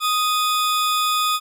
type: tone pair together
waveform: 40% pulse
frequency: 1244.5 / 3470 Hz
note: D#6 / A7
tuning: 0 / -25 cents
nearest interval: octave + tritone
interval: 1775 cents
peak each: -18 / -23 dBFS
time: 0-1.4 s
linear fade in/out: 50 ms
effects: none